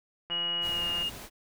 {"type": "click train", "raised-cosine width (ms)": 0.5, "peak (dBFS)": -27, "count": 126, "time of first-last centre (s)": [0.3, 1.027], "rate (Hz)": 172}
{"type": "tone with pitch glide", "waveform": "sine", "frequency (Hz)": [2900, 2844], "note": ["F#7", "F7"], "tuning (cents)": [-35, 31], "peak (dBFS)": -28, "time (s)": [0.3, 1.1], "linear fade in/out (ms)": 20, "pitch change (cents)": -34, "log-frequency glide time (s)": [0.64, 0.85]}
{"type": "noise", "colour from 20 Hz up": "pink", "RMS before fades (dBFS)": -43, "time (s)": [0.61, 1.3], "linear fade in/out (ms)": 50}
{"effects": []}